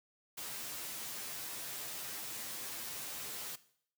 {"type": "noise with comb filter", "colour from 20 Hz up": "white", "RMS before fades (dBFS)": -43, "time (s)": [0.37, 3.56], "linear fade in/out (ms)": 10, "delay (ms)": 11, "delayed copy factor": -0.8, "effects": ["noise-tail reverb RT60 0.6 s tail -17 dB re dry", "high-pass 80 Hz 12 dB/octave"]}